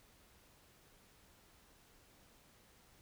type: silence
effects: pink hiss -66 dBFS RMS until 3.01 s